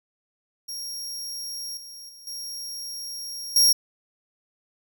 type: tone with level steps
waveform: sawtooth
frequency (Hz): 5588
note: F8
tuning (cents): 0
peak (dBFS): -29 / -37 / -42 / -30 / -12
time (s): 0.68-3.73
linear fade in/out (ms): 10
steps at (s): 1.77 / 2.09 / 2.27 / 3.56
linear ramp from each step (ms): 2
effects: none